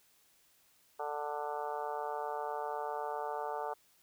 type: harmonic tone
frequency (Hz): 147.8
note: D3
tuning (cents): +11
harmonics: 3 / 4 / 5 / 6 / 7 / 8 / 9 / 10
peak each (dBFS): -42 / -43 / -41 / -40 / -53 / -45 / -53 / -52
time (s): 0.99-3.74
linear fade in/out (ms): 10
effects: white hiss -68 dBFS RMS until 4.02 s